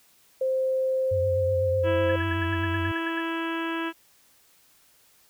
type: tone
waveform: sine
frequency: 523.3 Hz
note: C5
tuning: in tune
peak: -22 dBFS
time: 0.41-2.16 s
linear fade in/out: 5 ms
type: tone with vibrato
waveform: sine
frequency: 92.5 Hz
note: F#2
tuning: in tune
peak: -27 dBFS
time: 1.11-2.92 s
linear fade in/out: 10 ms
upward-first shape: triangle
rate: 8 Hz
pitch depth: 100 cents each way
type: harmonic tone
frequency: 329.6 Hz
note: E4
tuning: in tune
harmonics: 1 / 2 / 3 / 4 / 5 / 6 / 7 / 8 / 9 / 10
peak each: -29 / -41 / -35 / -38 / -35 / -45 / -45 / -39 / -44 / -45 dBFS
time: 1.83-3.93 s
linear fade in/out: 50 ms
type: tone bursts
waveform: sine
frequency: 1686 Hz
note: G#6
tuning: 26 cents sharp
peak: -29 dBFS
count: 11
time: 2.09-3.202 s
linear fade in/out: 5 ms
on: 32 ms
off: 76 ms
effects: white hiss -60 dBFS RMS until 5.29 s